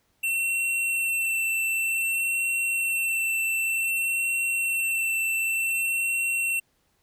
square tone with vibrato, 2700 Hz, E7, 41 cents sharp, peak -24 dBFS, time 0.23-6.6 s, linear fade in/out 10 ms, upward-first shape sine, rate 0.54 Hz, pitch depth 14 cents each way, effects pink hiss -69 dBFS RMS until 7.02 s

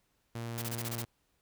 sawtooth tone, 116.54 Hz, A#2, in tune, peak -33 dBFS, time 0.35-1.05 s, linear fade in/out 5 ms
white noise bursts, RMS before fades -39 dBFS, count 7, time 0.58-1.019 s, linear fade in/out 0 ms, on 37 ms, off 30 ms
effects pink hiss -75 dBFS RMS until 1.41 s

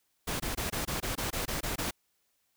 pink noise bursts, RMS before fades -33 dBFS, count 11, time 0.27-1.91 s, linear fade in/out 10 ms, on 130 ms, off 21 ms, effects white hiss -75 dBFS RMS until 2.56 s

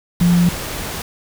sine tone in noise, 174.61 Hz, F3, in tune, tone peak -10 dBFS, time 0.21-0.49 s, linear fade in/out 2 ms, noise pink, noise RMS -26 dBFS, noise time 0.2-1.02 s, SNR +13 dB, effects none

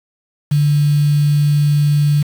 sine tone with quantisation, 146.6 Hz, D3, 3 cents flat, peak -10 dBFS, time 0.51-2.23 s, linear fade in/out 10 ms, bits 5, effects none

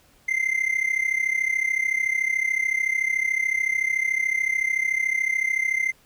triangle tone with amplitude modulation, 2083 Hz, C7, 8 cents flat, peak -15 dBFS, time 0.28-5.92 s, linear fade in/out 10 ms, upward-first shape sine, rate 33.7 Hz, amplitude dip 85%, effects tanh soft clip ceiling -12 dBFS + pink hiss -58 dBFS RMS until 6.05 s

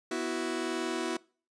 sawtooth chord, B suspended fourth, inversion none, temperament just, 246.9 / 329.3 / 370.4 Hz, B3 / E4 / F#4, 0 / -2 / +2 cents, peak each -34 / -30 / -30 dBFS, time 0.11-1.17 s, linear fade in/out 5 ms, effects noise-tail reverb RT60 0.4 s tail -23 dB re dry + resampled to 22050 Hz

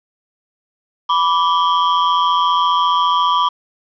square ring-modulated tone, 1075 Hz, C6, 47 cents sharp, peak -10 dBFS, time 1.09-3.49 s, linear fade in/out 10 ms, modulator 87.3 Hz, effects resampled to 11025 Hz + 7-bit

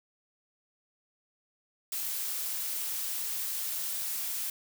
blue noise, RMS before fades -34 dBFS, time 1.92-4.5 s, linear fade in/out 2 ms, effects none

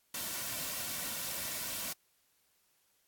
white noise with comb filter, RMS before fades -38 dBFS, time 0.14-1.93 s, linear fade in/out 5 ms, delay 2.4 ms, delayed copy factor -0.5, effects white hiss -73 dBFS RMS until 3.07 s + AAC 64 kbps

